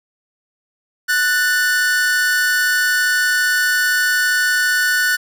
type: tone pair together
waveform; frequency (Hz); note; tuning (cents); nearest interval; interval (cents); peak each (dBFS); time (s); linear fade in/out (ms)
45% pulse; 1480 / 1782.4; F#6 / A6; 0 / +22; minor third; 322; -15 / -20; 1.08-5.17; 20
effects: none